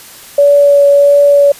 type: tone with vibrato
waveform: sine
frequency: 570 Hz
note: C#5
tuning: 48 cents sharp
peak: -3 dBFS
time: 0.38-1.52 s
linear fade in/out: 5 ms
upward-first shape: triangle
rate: 1.5 Hz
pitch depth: 11 cents each way
effects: white hiss -34 dBFS RMS until 1.59 s + resampled to 32000 Hz